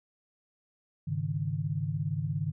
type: chord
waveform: sine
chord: Ab suspended fourth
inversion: none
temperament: equal with one note detuned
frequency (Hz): 102.1 / 138.59 / 155.56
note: Ab2 / Db3 / Eb3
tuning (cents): -29 / 0 / 0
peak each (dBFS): -35 / -33 / -32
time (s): 1.07-2.52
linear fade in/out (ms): 10
effects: none